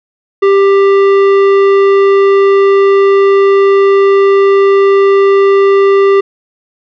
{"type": "tone with tanh clipping", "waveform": "sine", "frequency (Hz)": 394.4, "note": "G4", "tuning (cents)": 11, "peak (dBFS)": -6, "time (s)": [0.42, 6.21], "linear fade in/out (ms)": 10, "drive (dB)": 13, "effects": []}